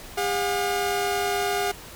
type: tone pair together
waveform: sawtooth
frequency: 403.4 / 718 Hz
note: G4 / F5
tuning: +50 / +48 cents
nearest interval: minor seventh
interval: 998 cents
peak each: -22 dBFS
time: 0.17-1.72 s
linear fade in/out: 10 ms
effects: pink hiss -42 dBFS RMS until 1.95 s